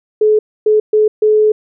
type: tone bursts at uneven times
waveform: sine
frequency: 428.1 Hz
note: A4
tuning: 47 cents flat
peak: -7 dBFS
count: 4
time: 0.21-0.39 / 0.66-0.8 / 0.93-1.08 / 1.22-1.52 s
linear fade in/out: 5 ms
effects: none